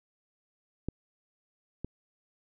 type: clicks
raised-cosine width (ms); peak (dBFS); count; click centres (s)
3; -19 / -22; 2; 0.886 / 1.846
effects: none